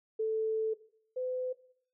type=tone pair in turn; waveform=sine; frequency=440 / 507.9 Hz; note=A4 / B4; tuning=0 / +48 cents; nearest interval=major second; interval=248 cents; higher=second; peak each=-28 / -32 dBFS; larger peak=first; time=0.19-0.74 / 1.16-1.53 s; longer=first; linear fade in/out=10 ms; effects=noise-tail reverb RT60 0.6 s tail -17 dB re dry